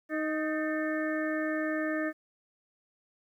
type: harmonic tone with a mistuned harmonic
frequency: 311.1 Hz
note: D#4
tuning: in tune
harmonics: 1 / 2 / 4 / 5 / 6 / 7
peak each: -31 / -34 / -41 / -43 / -36 / -47 dBFS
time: 0.09-2.13 s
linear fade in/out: 50 ms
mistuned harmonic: 6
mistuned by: -69 cents
effects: 11-bit